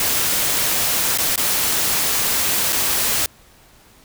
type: noise with dropouts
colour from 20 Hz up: white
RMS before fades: -19 dBFS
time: 0-3.26 s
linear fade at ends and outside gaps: 1 ms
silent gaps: 1.175-1.185 / 1.358-1.377 / 2.724-2.728 s
effects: pink hiss -50 dBFS RMS until 4.04 s